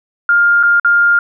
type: tone with dropouts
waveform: sine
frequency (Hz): 1406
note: F6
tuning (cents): +11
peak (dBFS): -7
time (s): 0.29-1.19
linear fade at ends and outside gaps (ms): 2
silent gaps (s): 0.63-0.634 / 0.798-0.847
effects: none